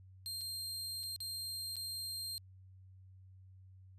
sawtooth tone with dropouts, 4186 Hz, C8, in tune, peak -37 dBFS, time 0.26-2.38 s, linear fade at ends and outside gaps 0 ms, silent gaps 0.41-0.414 / 1.032-1.036 / 1.162-1.204 / 1.757-1.766 s, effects added 94 Hz sine -55 dBFS peak until 3.98 s + resampled to 32000 Hz

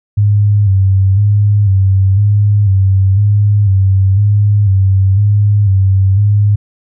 sine tone with vibrato, 99.7 Hz, G2, 30 cents sharp, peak -6 dBFS, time 0.17-6.56 s, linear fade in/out 10 ms, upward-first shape square, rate 1 Hz, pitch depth 59 cents each way, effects none

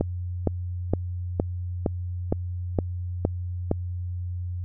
click train, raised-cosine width 2 ms, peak -8 dBFS, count 9, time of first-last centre 0.01-3.714 s, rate 2.16 Hz, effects added 89 Hz sine -28 dBFS peak until 4.64 s

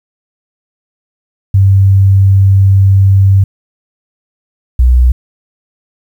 sine tone pair in turn, 97.3 / 61.94 Hz, G2 / B1, -12 / +6 cents, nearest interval minor sixth, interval 782 cents, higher first, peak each -3 dBFS, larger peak neither, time 1.54-3.44 / 4.79-5.12 s, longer first, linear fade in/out 5 ms, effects 7-bit

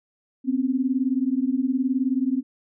sine beating tone pair, 251.5 / 270.5 Hz, B3 / C#4, +32 / -42 cents, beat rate 19 Hz, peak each -23 dBFS, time 0.44-2.43 s, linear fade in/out 50 ms, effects none

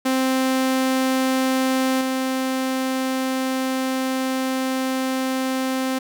sawtooth tone with level steps, 261.6 Hz, C4, in tune, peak -14 / -17 dBFS, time 0.05-5.99 s, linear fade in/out 10 ms, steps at 2.01 s, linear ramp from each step 2 ms, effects none

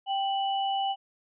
sine tone pair together, 784 / 2960 Hz, G5 / F#7, 0 / 0 cents, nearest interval octave + major seventh, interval 2300 cents, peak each -26 / -34 dBFS, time 0.06-0.96 s, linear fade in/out 50 ms, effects none

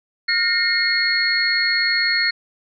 sine tone cluster, 1421 / 1838 / 2148 / 4320 Hz, F6 / A#6 / C7 / C#8, +30 / -25 / +45 / -45 cents, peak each -27 / -20 / -23 / -20 dBFS, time 0.28-2.31 s, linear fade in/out 10 ms, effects none

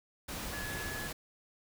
sine tone in noise, 1698 Hz, G#6, 38 cents sharp, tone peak -41 dBFS, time 0.53-1.08 s, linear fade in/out 10 ms, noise pink, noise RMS -40 dBFS, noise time 0.28-1.13 s, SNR -4 dB, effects none

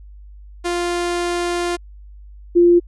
sawtooth / sine tone pair in turn, 349.2 / 347.7 Hz, F4 / F4, 0 / -8 cents, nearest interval unison, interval 8 cents, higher first, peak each -15 / -8 dBFS, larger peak second, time 0.64-1.77 / 2.55-2.8 s, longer first, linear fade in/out 20 ms, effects added 50 Hz sine -37 dBFS peak until 2.87 s + resampled to 24000 Hz

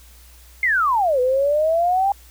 sine exponential two-way sweep, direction down then up, 2156 to 493.9 to 807 Hz, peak -15 dBFS, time 0.63-2.12 s, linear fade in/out 2 ms, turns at 1.2 s, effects added 60 Hz sine -45 dBFS peak until 2.3 s + white hiss -50 dBFS RMS until 2.3 s

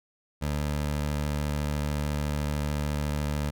20% pulse tone, 73.8 Hz, D2, 9 cents sharp, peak -22 dBFS, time 0.41-3.51 s, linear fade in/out 20 ms, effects none

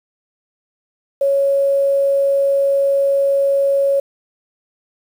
sine tone with quantisation, 554.4 Hz, C#5, in tune, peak -12 dBFS, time 1.21-4 s, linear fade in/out 5 ms, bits 7, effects none

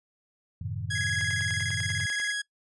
sine chord, F# diminished seventh, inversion none, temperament equal, 92.5 / 110 / 130.81 / 155.56 Hz, F#2 / A2 / C3 / Eb3, 0 / 0 / 0 / 0 cents, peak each -35 / -35 / -39 / -39 dBFS, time 0.61-2.06 s, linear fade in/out 5 ms
sawtooth tone, 1661.2 Hz, G#6, in tune, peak -25 dBFS, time 0.9-2.42 s, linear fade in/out 10 ms
square tone with vibrato, 1856 Hz, A#6, 8 cents flat, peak -34 dBFS, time 0.95-2.32 s, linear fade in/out 5 ms, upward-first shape square, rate 17 Hz, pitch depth 180 cents each way
click train, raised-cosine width 0.3 ms, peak -26 dBFS, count 11, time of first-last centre 1.21-2.2 s, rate 10.1 Hz
effects noise-tail reverb RT60 0.1 s tail -22 dB re dry + resampled to 24000 Hz

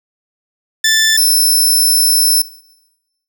15% pulse tone pair in turn, 1762 / 5311 Hz, A6 / E8, +2 / +12 cents, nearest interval octave + perfect fifth, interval 1910 cents, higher second, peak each -3 dBFS, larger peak neither, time 0.84-1.17 / 1.17-2.42 s, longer second, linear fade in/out 5 ms, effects noise-tail reverb RT60 1.0 s tail -22 dB re dry

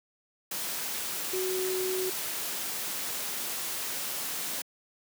sine tone in noise, 372.5 Hz, F#4, 12 cents sharp, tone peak -29 dBFS, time 1.33-2.1 s, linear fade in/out 5 ms, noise white, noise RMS -34 dBFS, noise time 0.51-4.62 s, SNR +2 dB, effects high-pass 150 Hz 12 dB/octave

